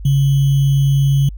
sine tone with sample-and-hold, 138.59 Hz, C#3, in tune, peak -10 dBFS, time 0.05-1.29 s, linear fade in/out 5 ms, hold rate 3150 Hz, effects added 50 Hz sine -27 dBFS peak until 1.37 s

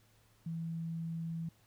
sine tone, 164.81 Hz, E3, in tune, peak -36 dBFS, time 0.46-1.49 s, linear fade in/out 5 ms, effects added 109 Hz sine -68 dBFS peak until 1.66 s + pink hiss -69 dBFS RMS until 1.66 s

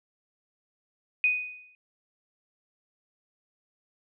sine tone with exponential decay, 2489 Hz, D#7, in tune, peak -18 dBFS, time 1.24-1.75 s, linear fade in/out 1 ms, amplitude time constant 110 ms, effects none

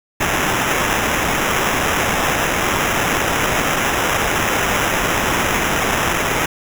blue noise with sample-and-hold, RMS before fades -18 dBFS, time 0.2-6.46 s, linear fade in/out 5 ms, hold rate 4410 Hz, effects none

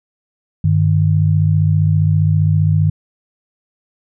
sine tone pair together, 98.41 / 153.5 Hz, G2 / D#3, +7 / -23 cents, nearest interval minor sixth, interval 770 cents, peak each -13 dBFS, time 0.64-2.9 s, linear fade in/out 5 ms, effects none

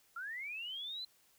sine linear sweep, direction up, 1338 to 4104 Hz, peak -40 dBFS, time 0.16-1.05 s, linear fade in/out 5 ms, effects white hiss -69 dBFS RMS until 1.38 s

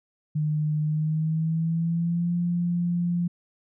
sine tone with pitch glide, 152.2 to 173.82 Hz, D#3 to F3, -38 to -8 cents, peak -22 dBFS, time 0.35-3.28 s, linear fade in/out 10 ms, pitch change +230 cents, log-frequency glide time 0.83-2.34 s, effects none

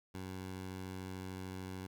15% pulse tone, 93.5 Hz, F#2, 19 cents sharp, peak -36 dBFS, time 0.14-1.87 s, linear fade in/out 10 ms, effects 13-bit

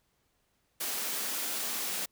white high-pass noise, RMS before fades -34 dBFS, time 0.8-2.06 s, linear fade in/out 10 ms, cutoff 170 Hz, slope 96 dB/octave, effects pink hiss -74 dBFS RMS until 2.11 s

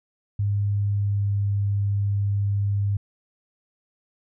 sine tone with pitch glide, 101.6 to 100.78 Hz, G#2 to G2, -38 to +48 cents, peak -20 dBFS, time 0.39-2.97 s, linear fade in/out 5 ms, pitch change -14 cents, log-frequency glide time 0.87-1.34 s, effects none

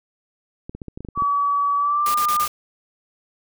clicks, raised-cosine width 3 ms, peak -20 dBFS, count 10, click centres 0.695 / 0.75 / 0.818 / 0.883 / 0.975 / 1.006 / 1.049 / 1.087 / 1.176 / 1.222 s
sine tone with pitch glide, 1141 to 1205.4 Hz, C#6 to D6, +50 to +45 cents, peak -17 dBFS, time 1.15-2.48 s, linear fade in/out 50 ms, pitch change +95 cents, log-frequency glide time 1.77-2.18 s
white noise bursts, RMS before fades -28 dBFS, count 4, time 2.06-2.48 s, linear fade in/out 2 ms, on 84 ms, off 28 ms
effects none

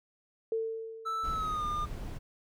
sine tone with exponential decay, 448.5 Hz, A4, 33 cents sharp, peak -27 dBFS, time 0.52-1.72 s, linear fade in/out 2 ms, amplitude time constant 260 ms
triangle tone with pitch glide, 1318.5 to 1209.1 Hz, E6 to D#6, 0 to -50 cents, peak -29 dBFS, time 1.05-1.86 s, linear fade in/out 20 ms, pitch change -150 cents, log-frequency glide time 1.31-1.64 s
brown noise, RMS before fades -39 dBFS, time 1.23-2.19 s, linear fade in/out 20 ms
effects none

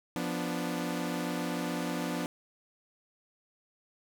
sawtooth chord, B diminished, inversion second, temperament equal, 174.61 / 246.9 / 293.7 Hz, F3 / B3 / D4, 0 / 0 / 0 cents, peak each -32 dBFS, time 0.16-2.26 s, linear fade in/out 0 ms, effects none

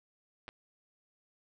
clicks, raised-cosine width 0.3 ms, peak -28 dBFS, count 2, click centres 0.481 / 0.489 s, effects none

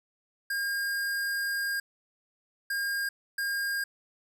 square tone bursts at uneven times, 1615 Hz, G#6, 49 cents flat, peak -29 dBFS, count 3, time 0.5-1.8 / 2.7-3.09 / 3.38-3.84 s, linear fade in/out 5 ms, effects none

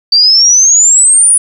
sine exponential sweep, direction up, 4600 to 9880 Hz, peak -3 dBFS, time 0.12-1.38 s, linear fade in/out 5 ms, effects 7-bit

